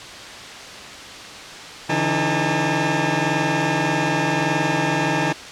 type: tone cluster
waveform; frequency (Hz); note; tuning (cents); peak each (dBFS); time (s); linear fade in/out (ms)
20% pulse; 144 / 165.7 / 310.4 / 814 / 891; D3 / E3 / D#4 / G#5 / A5; -34 / +9 / -4 / -35 / +22; -20; 1.89-5.33; 10
effects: white hiss -35 dBFS RMS until 5.51 s + low-pass 5000 Hz 12 dB/octave